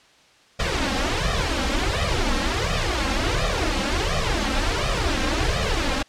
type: noise with flanger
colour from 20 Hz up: pink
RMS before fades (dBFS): -22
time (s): 0.59-6.03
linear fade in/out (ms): 10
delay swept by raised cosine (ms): 1.6 to 3.8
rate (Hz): 1.4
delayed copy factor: +0.9
effects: white hiss -54 dBFS RMS until 6.08 s + low-pass 5000 Hz 12 dB/octave